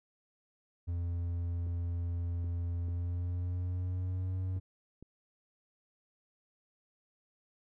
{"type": "tone with pitch glide", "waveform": "triangle", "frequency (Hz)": [86.2, 92.92], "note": ["F2", "F#2"], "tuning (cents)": [-22, 8], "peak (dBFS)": -30, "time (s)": [0.87, 4.6], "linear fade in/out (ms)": 20, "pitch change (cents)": 130, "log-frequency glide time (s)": [2.81, 4.37]}
{"type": "clicks", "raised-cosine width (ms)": 3, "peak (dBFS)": -37, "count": 5, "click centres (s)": [1.667, 2.443, 2.884, 4.565, 5.026]}
{"effects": []}